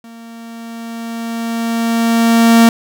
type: tone with level ramp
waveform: 45% pulse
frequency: 230 Hz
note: A#3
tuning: 23 cents flat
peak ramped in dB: -34 to -4 dBFS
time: 0.04-2.69 s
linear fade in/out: 2 ms
effects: none